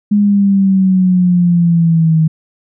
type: exponential sweep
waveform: sine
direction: down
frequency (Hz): 207.7 to 157.5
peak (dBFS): -7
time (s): 0.11-2.28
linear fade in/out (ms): 10
effects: none